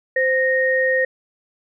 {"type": "tone pair together", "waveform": "sine", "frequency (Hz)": [519.4, 1858], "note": ["C5", "A#6"], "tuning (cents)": [-13, -6], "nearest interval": "octave + minor seventh", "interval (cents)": 2207, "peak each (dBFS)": -18, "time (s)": [0.16, 1.05], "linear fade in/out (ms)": 5, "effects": []}